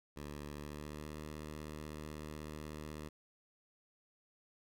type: tone with pitch glide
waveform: 10% pulse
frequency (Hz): 73.42 to 76.18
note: D2 to D#2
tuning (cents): 0 to -36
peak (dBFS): -36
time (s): 0.16-3.09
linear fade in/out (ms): 10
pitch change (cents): +64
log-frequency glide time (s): 0.55-1.15
effects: none